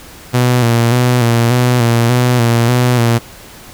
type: tone with vibrato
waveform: sawtooth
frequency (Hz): 120.5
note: B2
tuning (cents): -42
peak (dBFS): -5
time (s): 0.33-3.19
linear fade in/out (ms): 20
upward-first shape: square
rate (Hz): 1.7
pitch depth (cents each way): 48
effects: pink hiss -36 dBFS RMS until 3.73 s